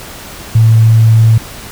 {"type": "tone", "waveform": "sine", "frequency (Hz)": 112.1, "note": "A2", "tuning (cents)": 33, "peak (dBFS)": -3, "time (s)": [0.55, 1.38], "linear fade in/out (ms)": 5, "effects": ["pink hiss -29 dBFS RMS until 1.71 s"]}